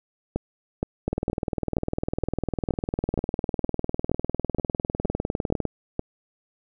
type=two click trains; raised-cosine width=2 ms; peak=-11 / -11 dBFS; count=92 / 13; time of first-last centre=1.08-5.653 / 0.36-5.994 s; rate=19.9 / 2.13 Hz; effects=none